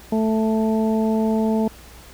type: harmonic tone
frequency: 220 Hz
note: A3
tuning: in tune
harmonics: 1 / 2 / 3 / 4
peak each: -18 / -24 / -28 / -30 dBFS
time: 0.12-1.68 s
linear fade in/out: 5 ms
effects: added 60 Hz sine -45 dBFS peak until 2.13 s + pink hiss -45 dBFS RMS until 2.13 s